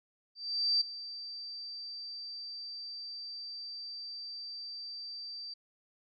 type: tone with ADSR envelope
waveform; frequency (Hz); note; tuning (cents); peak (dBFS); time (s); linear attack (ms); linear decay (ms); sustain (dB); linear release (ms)
sine; 4664; D8; -13; -24; 0.35-5.54; 460; 9; -16; 8
effects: none